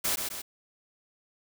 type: noise with echo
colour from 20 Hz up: white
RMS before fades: -28 dBFS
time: 0.04-0.16 s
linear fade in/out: 10 ms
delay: 130 ms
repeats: 2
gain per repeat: -5 dB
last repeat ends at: 0.42 s
effects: none